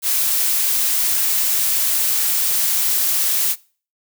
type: noise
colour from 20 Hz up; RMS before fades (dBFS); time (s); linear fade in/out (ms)
blue; -18; 0.02-3.56; 50
effects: noise-tail reverb RT60 0.4 s tail -22 dB re dry